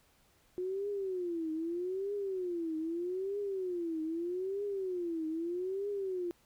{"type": "tone with vibrato", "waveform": "sine", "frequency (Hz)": 358.9, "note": "F4", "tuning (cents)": 47, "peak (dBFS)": -33, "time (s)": [0.58, 6.31], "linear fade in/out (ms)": 0, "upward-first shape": "triangle", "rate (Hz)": 0.8, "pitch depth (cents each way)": 240, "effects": ["pink hiss -68 dBFS RMS until 6.45 s"]}